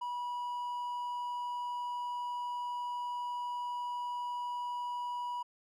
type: tone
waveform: triangle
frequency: 974 Hz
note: B5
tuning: 24 cents flat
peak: -33 dBFS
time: 0.01-5.43 s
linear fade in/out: 10 ms
effects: none